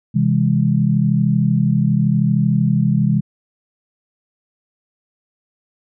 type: chord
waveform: sine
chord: C augmented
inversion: none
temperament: just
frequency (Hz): 130.81 / 163.52 / 204.4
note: C3 / E3 / G#3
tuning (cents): 0 / -14 / -27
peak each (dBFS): -17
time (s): 0.14-3.21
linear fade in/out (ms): 20
effects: none